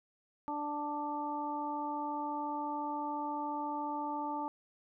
harmonic tone, 294.3 Hz, D4, 4 cents sharp, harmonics 1 / 2 / 3 / 4, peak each -40 / -46 / -36 / -44 dBFS, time 0.48-4.48 s, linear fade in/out 0 ms, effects none

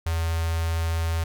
square tone with notch filter, 82.41 Hz, E2, in tune, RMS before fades -25 dBFS, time 0.06-1.24 s, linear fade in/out 5 ms, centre 280 Hz, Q 0.59, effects none

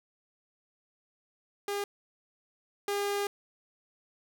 sawtooth tone pair in turn, 404.7 / 404.7 Hz, G#4 / G#4, -45 / -45 cents, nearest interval unison, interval 0 cents, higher neither, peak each -27 / -25 dBFS, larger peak second, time 1.68-1.84 / 2.88-3.27 s, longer second, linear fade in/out 2 ms, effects none

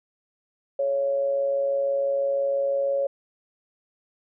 sine tone with amplitude modulation, 554.4 Hz, C#5, in tune, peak -19 dBFS, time 0.79-3.07 s, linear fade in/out 5 ms, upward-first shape sine, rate 126 Hz, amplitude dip 45%, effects none

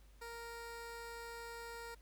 15% pulse tone, 466.2 Hz, A#4, in tune, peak -40 dBFS, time 0.21-1.95 s, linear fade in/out 10 ms, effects added 50 Hz sine -59 dBFS peak until 2.01 s + pink hiss -70 dBFS RMS until 2.01 s

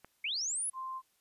click, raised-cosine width 0.5 ms, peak -34 dBFS, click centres 0.046 s
sine linear sweep, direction up, 2113 to 10850 Hz, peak -32 dBFS, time 0.24-0.7 s, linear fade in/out 5 ms
sine tone, 1046.5 Hz, C6, in tune, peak -37 dBFS, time 0.73-1.02 s, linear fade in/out 50 ms
effects white hiss -73 dBFS RMS until 1.2 s + resampled to 32000 Hz

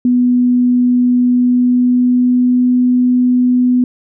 sine tone with pitch glide, 246.9 to 249 Hz, B3 to B3, 0 to +14 cents, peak -8 dBFS, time 0.05-3.84 s, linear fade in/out 2 ms, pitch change +14 cents, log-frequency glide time 1.28-2.73 s, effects none

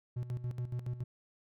triangle tone with tremolo, 122.6 Hz, B2, 12 cents flat, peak -31 dBFS, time 0.16-1.04 s, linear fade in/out 10 ms, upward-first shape square, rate 7.1 Hz, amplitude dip 70%, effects none

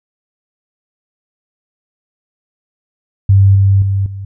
sine tone with level steps, 98 Hz, G2, in tune, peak -4 / -6 / -11 / -22 dBFS, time 3.29-4.25 s, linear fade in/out 5 ms, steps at 3.55 / 3.82 / 4.06 s, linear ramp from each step 2 ms, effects none

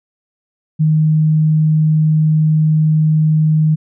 sine tone, 155.56 Hz, D#3, in tune, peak -9 dBFS, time 0.79-3.76 s, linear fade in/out 20 ms, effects none

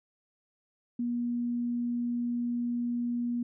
sine tone, 240 Hz, B3, 49 cents flat, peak -28 dBFS, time 0.99-3.43 s, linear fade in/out 5 ms, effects none

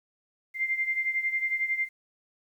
sine beating tone pair, 2093 / 2104 Hz, C7 / C7, 0 / +9 cents, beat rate 11 Hz, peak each -27 / -32 dBFS, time 0.54-1.89 s, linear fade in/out 50 ms, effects 10-bit

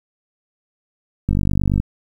click train, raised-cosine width 5 ms, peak -6 dBFS, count 26, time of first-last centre 1.29-1.8 s, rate 49 Hz, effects 8-bit

